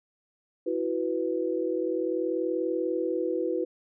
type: chord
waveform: sine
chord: E suspended second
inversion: none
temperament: equal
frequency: 329.6 / 370 / 493.9 Hz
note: E4 / F#4 / B4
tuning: 0 / 0 / 0 cents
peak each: -30 dBFS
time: 0.66-3.65 s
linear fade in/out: 10 ms
effects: none